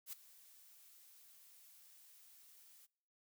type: noise with ADSR envelope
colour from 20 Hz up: blue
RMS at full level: -45 dBFS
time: 0.06-2.87 s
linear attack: 66 ms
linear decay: 10 ms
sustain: -18 dB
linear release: 25 ms
effects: noise-tail reverb RT60 0.8 s tail -26 dB re dry